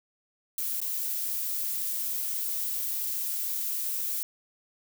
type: noise with dropouts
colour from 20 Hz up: violet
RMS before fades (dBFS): -31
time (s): 0.58-4.23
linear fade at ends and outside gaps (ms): 1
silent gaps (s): 0.803-0.815
effects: none